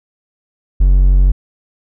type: tone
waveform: triangle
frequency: 46.25 Hz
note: F#1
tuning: in tune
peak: -4 dBFS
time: 0.8-1.32 s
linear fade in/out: 10 ms
effects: none